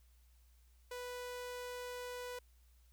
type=tone; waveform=sawtooth; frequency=493.7 Hz; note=B4; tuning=1 cent flat; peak=-39 dBFS; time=0.91-2.39 s; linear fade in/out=5 ms; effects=added 60 Hz sine -63 dBFS peak until 2.92 s + white hiss -75 dBFS RMS until 2.92 s